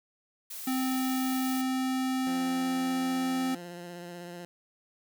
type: noise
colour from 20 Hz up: blue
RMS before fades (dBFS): -40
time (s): 0.5-1.62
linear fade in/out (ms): 10
type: tone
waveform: square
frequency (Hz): 260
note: C4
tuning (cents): -11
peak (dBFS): -28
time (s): 0.67-3.55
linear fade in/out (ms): 5
type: tone with vibrato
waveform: 15% pulse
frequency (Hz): 174.61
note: F3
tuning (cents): 0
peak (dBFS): -34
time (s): 2.27-4.45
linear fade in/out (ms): 0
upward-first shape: sine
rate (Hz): 16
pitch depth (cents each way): 24
effects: none